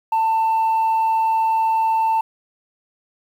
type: tone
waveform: sine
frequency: 892 Hz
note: A5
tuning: 23 cents sharp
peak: -13 dBFS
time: 0.12-2.21 s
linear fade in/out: 5 ms
effects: tanh soft clip ceiling -14 dBFS + 8-bit